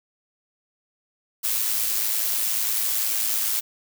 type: noise with amplitude modulation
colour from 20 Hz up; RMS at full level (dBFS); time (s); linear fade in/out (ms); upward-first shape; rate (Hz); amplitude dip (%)
blue; -22; 1.43-3.61; 20; sine; 109; 45
effects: none